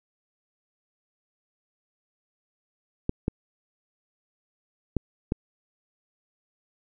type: clicks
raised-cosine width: 3 ms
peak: -11 dBFS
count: 4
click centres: 3.094 / 3.281 / 4.967 / 5.321 s
effects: none